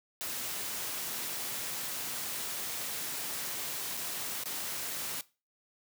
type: noise with dropouts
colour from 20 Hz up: white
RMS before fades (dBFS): -37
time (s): 0.21-5.21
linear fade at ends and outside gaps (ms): 0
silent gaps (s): 3.969-3.973 / 4.436-4.457
effects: noise-tail reverb RT60 0.3 s tail -19 dB re dry + high-pass 100 Hz 12 dB/octave